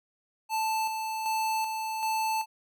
square tone with tremolo, 880 Hz, A5, in tune, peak -27 dBFS, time 0.49-2.46 s, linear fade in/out 50 ms, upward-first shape square, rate 1.3 Hz, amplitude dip 40%, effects none

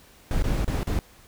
brown noise with dropouts, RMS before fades -24 dBFS, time 0.31-0.99 s, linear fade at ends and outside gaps 1 ms, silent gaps 0.424-0.44 / 0.646-0.678 / 0.833-0.871 s, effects pink hiss -53 dBFS RMS until 1.27 s

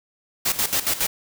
white noise with tremolo, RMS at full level -21 dBFS, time 0.45-1.07 s, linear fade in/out 10 ms, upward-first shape square, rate 7.2 Hz, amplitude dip 75%, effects none

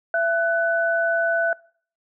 sine tone pair together, 670 / 1494.6 Hz, E5 / F#6, +28 / +17 cents, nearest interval octave + major second, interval 1389 cents, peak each -21 dBFS, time 0.14-1.53 s, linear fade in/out 2 ms, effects noise-tail reverb RT60 0.5 s tail -23 dB re dry

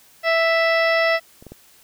harmonic tone, 659.3 Hz, E5, in tune, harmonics 1 / 2 / 3 / 4 / 5 / 6 / 7 / 8, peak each -18 / -25 / -20 / -28 / -34 / -36 / -37 / -31 dBFS, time 0.23-1.2 s, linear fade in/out 50 ms
clicks, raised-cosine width 2 ms, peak -29 / -25 / -23 dBFS, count 3, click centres 1.425 / 1.467 / 1.52 s
effects white hiss -52 dBFS RMS until 1.83 s

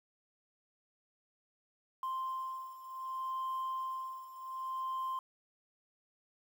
sine beating tone pair, 1046.5 / 1047.16 Hz, C6 / C6, 0 / +1 cents, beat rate 0.66 Hz, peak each -37 / -40 dBFS, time 2.03-5.19 s, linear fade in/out 2 ms, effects tanh soft clip ceiling -32 dBFS + 10-bit

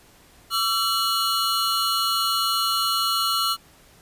square tone cluster, 1141 / 1341 / 2946 / 4255 Hz, C#6 / E6 / F#7 / C8, +50 / +29 / -8 / +28 cents, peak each -30 / -25 / -27 / -27 dBFS, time 0.5-3.57 s, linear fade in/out 50 ms, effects pink hiss -53 dBFS RMS until 4.01 s + resampled to 32000 Hz

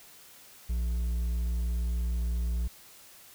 triangle tone with hard clipping, 59.1 Hz, A#1, 24 cents sharp, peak -28 dBFS, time 0.69-2.68 s, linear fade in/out 10 ms, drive 7 dB, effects white hiss -53 dBFS RMS until 3.34 s

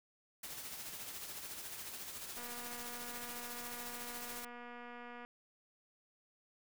white noise with tremolo, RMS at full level -45 dBFS, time 0.43-4.45 s, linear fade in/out 5 ms, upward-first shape sine, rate 14 Hz, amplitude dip 40%
click train, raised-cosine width 0.5 ms, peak -36 dBFS, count 695, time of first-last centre 2.37-5.25 s, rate 241 Hz
effects none

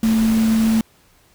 sine tone in noise, 222.6 Hz, A3, 20 cents sharp, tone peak -13 dBFS, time 0.03-0.81 s, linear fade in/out 2 ms, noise pink, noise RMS -29 dBFS, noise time 0.03-0.81 s, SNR +13 dB, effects pink hiss -55 dBFS RMS until 1.34 s

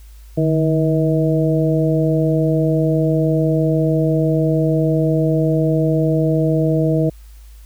harmonic tone with a mistuned harmonic, 159.7 Hz, D#3, 45 cents sharp, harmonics 1 / 2 / 3 / 4, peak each -16 / -19 / -21 / -22 dBFS, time 0.37-7.1 s, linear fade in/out 10 ms, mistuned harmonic 1, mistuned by -72 cents, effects added 53 Hz sine -37 dBFS peak until 7.65 s + white hiss -53 dBFS RMS until 7.65 s

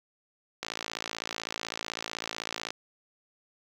click train, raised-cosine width 0.2 ms, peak -15 dBFS, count 117, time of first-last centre 0.63-2.705 s, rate 55.9 Hz, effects high-pass 200 Hz 12 dB/octave + 8-bit

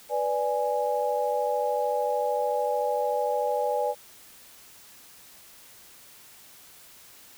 sine chord, G# diminished, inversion first, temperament equal, 493.9 / 587.3 / 830.6 Hz, B4 / D5 / G#5, 0 / 0 / 0 cents, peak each -28 dBFS, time 0.09-3.95 s, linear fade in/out 50 ms, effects white hiss -51 dBFS RMS until 7.37 s

